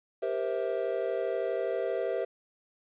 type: chord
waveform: triangle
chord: C dominant seventh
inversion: second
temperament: just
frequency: 392.4 / 470.9 / 523.3 / 654.1 Hz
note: G4 / Bb4 / C5 / E5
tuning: +2 / +18 / 0 / -14 cents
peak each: -32 dBFS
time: 0.22-2.25 s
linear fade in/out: 10 ms
effects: resampled to 8000 Hz + 10-bit